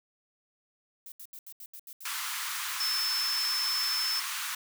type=noise bursts; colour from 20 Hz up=violet; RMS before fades=-45 dBFS; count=15; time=1.06-3.01 s; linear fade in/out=2 ms; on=60 ms; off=75 ms
type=high-pass noise; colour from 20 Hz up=pink; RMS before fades=-35 dBFS; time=2.05-4.55 s; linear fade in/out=5 ms; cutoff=1000 Hz; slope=48 dB/octave
type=tone; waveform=sine; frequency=5274 Hz; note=E8; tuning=in tune; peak=-28 dBFS; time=2.8-4.2 s; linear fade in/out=5 ms
effects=none